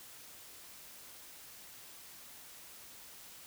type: silence
effects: white hiss -53 dBFS RMS until 3.46 s